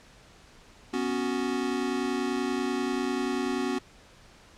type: chord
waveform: square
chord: B suspended second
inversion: none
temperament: equal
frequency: 246.9 / 277.2 / 370 Hz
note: B3 / C#4 / F#4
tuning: 0 / 0 / 0 cents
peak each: -32 dBFS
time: 0.93-3.79 s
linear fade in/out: 10 ms
effects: pink hiss -54 dBFS RMS until 4.57 s + low-pass 7000 Hz 12 dB/octave